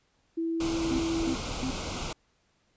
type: tone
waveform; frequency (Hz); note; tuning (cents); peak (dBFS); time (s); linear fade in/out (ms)
sine; 329.6; E4; 0; -27; 0.37-1.34; 10
type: band-stop noise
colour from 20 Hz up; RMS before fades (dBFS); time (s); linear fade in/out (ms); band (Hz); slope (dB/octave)
pink; -34; 0.6-2.13; 5; 1500 to 2100; 96
type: tone bursts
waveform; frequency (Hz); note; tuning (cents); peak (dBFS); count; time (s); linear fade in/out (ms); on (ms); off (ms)
triangle; 261.1; C4; -3; -27; 3; 0.91-1.707; 0; 79; 280
effects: pink hiss -70 dBFS RMS until 2.76 s + resampled to 16000 Hz